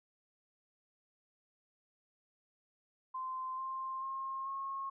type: tone with pitch steps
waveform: sine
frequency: 1038 / 1053.7 / 1069.7 / 1085.8 Hz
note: C6 / C6 / C6 / C#6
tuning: -14 / +12 / +38 / -36 cents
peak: -37 dBFS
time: 3.14-4.9 s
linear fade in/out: 10 ms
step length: 440 ms
effects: none